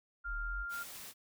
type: tone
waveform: sine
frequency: 1396.9 Hz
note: F6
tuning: in tune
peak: -38 dBFS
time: 0.24-0.84 s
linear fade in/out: 20 ms
type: linear two-way sweep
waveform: sine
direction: down then up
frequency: 48.36 to 36.12 to 47.69 Hz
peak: -38 dBFS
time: 0.25-0.66 s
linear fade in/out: 50 ms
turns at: 0.35 s
type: noise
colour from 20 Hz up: white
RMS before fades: -48 dBFS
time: 0.69-1.14 s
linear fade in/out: 50 ms
effects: none